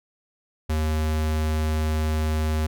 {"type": "tone", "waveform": "square", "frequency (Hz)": 77.78, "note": "D#2", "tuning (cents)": 0, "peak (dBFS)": -22, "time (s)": [0.69, 2.67], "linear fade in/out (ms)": 10, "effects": []}